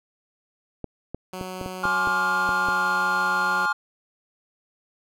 clicks, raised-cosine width 2 ms, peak -18 dBFS, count 9, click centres 0.843 / 1.146 / 1.412 / 1.613 / 1.661 / 1.854 / 2.073 / 2.491 / 2.686 s
10% pulse tone with pitch glide, 185.2 to 184.03 Hz, F#3 to F#3, +2 to -9 cents, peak -24 dBFS, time 1.33-3.66 s, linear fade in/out 2 ms, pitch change -11 cents, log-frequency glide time 1.88-2.77 s
triangle chord, D half-diminished seventh, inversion second, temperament just, 845.8 / 1057.2 / 1174.7 / 1409.6 Hz, Ab5 / C6 / D6 / F6, +31 / +18 / 0 / +16 cents, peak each -26 / -27 / -27 / -21 dBFS, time 1.83-3.73 s, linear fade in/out 10 ms
effects none

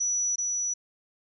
sine tone with echo, 5900 Hz, F#8, 6 cents flat, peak -24 dBFS, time 0-0.36 s, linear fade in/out 10 ms, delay 380 ms, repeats 1, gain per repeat -2 dB, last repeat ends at 0.74 s, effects none

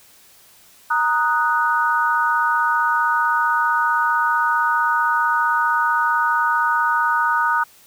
sine chord, D# minor, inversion second, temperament equal, 932.3 / 1244.5 / 1480 Hz, A#5 / D#6 / F#6, 0 / 0 / 0 cents, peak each -20 dBFS, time 0.9-7.64 s, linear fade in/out 10 ms, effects white hiss -50 dBFS RMS until 7.86 s

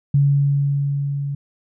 sine tone with level ramp, 141.2 Hz, C#3, 32 cents sharp, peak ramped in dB -11 to -22 dBFS, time 0.14-1.35 s, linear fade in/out 5 ms, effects none

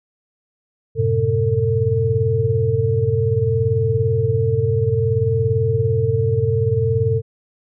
sine tone cluster, 91.5 / 108.8 / 129.4 / 450.3 Hz, F#2 / A2 / C3 / A4, -19 / -19 / -19 / +40 cents, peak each -25 / -19 / -21 / -19 dBFS, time 0.95-7.22 s, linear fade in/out 50 ms, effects none

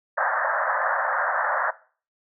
white band-pass noise, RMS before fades -24 dBFS, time 0.17-1.71 s, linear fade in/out 10 ms, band 540 to 1800 Hz, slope 96 dB/octave, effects noise-tail reverb RT60 0.4 s tail -18 dB re dry

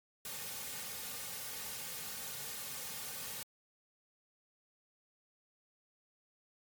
white noise with comb filter, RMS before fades -43 dBFS, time 0.25-3.43 s, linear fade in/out 2 ms, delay 3 ms, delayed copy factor -0.7, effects MP3 96 kbps

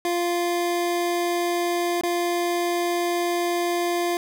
25% pulse tone with dropouts, 347.9 Hz, F4, 7 cents flat, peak -18 dBFS, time 0.05-4.17 s, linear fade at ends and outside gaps 1 ms, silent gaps 2.011-2.034 s, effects none

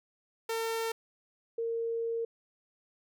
sawtooth / sine tone pair in turn, 453 / 459.9 Hz, A#4 / A#4, -50 / -23 cents, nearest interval unison, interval 27 cents, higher second, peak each -27 / -30 dBFS, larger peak first, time 0.49-0.92 / 1.58-2.25 s, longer second, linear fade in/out 5 ms, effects none

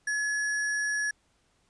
sine tone with sample-and-hold, 1701 Hz, G#6, 41 cents sharp, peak -26 dBFS, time 0.07-1.11 s, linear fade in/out 5 ms, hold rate 7350 Hz, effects pink hiss -69 dBFS RMS until 1.69 s + resampled to 22050 Hz

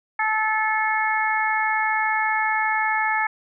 harmonic tone, 434.8 Hz, A4, 21 cents flat, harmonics 2 / 3 / 4 / 5, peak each -23 / -28 / -24 / -26 dBFS, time 0.19-3.27 s, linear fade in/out 5 ms, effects none

